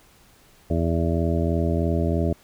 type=harmonic tone; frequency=83.1 Hz; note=E2; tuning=15 cents sharp; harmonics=1 / 2 / 3 / 4 / 5 / 7 / 8; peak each=-23 / -26 / -28 / -29 / -30 / -31 / -32 dBFS; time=0.7-2.33 s; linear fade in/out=5 ms; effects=pink hiss -55 dBFS RMS until 2.43 s